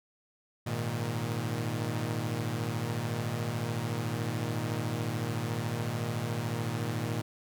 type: chord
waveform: sawtooth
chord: Ab suspended second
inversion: none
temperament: equal with one note detuned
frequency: 103.83 / 117.62 / 155.56 Hz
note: Ab2 / Bb2 / Eb3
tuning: 0 / +16 / 0 cents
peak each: -33 / -29 / -33 dBFS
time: 0.66-7.22 s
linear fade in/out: 10 ms
effects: none